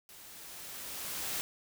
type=noise with level ramp; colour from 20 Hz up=white; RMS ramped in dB=-53 to -35 dBFS; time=0.09-1.41 s; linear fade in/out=0 ms; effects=none